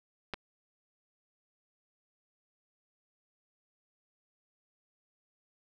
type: clicks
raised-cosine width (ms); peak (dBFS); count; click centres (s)
0.3; -19 / -26; 2; 0.337 / 0.342
effects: none